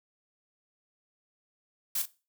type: noise with echo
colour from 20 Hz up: blue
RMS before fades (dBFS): -30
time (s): 1.95-2.02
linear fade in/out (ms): 5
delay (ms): 37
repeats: 1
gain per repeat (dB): -8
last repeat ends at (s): 2.057
effects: noise-tail reverb RT60 0.3 s tail -18 dB re dry